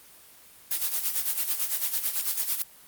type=noise with tremolo; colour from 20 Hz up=blue; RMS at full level=-25 dBFS; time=0.71-2.62 s; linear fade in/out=0 ms; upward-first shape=sine; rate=9 Hz; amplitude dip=70%; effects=white hiss -52 dBFS RMS until 2.87 s + Opus 24 kbps